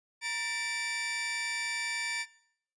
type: tone cluster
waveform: sawtooth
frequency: 946 / 1782 / 2323 Hz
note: A#5 / A6 / D7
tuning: +25 / +22 / -20 cents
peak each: -38 / -34 / -30 dBFS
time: 0.21-2.26 s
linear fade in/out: 50 ms
effects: noise-tail reverb RT60 0.6 s tail -18 dB re dry + resampled to 22050 Hz